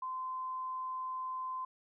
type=tone; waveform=sine; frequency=1032 Hz; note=C6; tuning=24 cents flat; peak=-36 dBFS; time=0.02-1.65 s; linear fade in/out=5 ms; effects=none